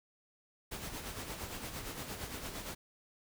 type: noise with tremolo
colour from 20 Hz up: pink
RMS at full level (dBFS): -41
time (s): 0.71-2.75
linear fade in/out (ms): 10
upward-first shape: sine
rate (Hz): 8.7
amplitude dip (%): 50
effects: none